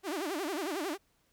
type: tone with vibrato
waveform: sawtooth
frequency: 341.5 Hz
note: F4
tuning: 39 cents flat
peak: -29 dBFS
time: 0.03-0.98 s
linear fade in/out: 50 ms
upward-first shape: sine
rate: 11 Hz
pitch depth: 290 cents each way
effects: pink hiss -72 dBFS RMS until 1.32 s